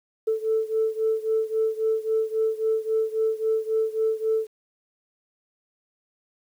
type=beating tone pair; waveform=sine; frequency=440 / 443.7 Hz; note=A4 / A4; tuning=0 / +14 cents; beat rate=3.7 Hz; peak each=-23 / -25 dBFS; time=0.27-4.47 s; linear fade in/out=10 ms; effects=tanh soft clip ceiling -14 dBFS + 9-bit